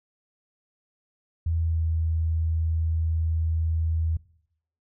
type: tone with pitch glide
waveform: sine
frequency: 82.41 to 80.99 Hz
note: E2 to E2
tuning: 0 to -30 cents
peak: -22 dBFS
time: 1.46-4.17 s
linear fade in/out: 5 ms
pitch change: -30 cents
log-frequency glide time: 1.56-1.83 s
effects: noise-tail reverb RT60 0.7 s tail -21 dB re dry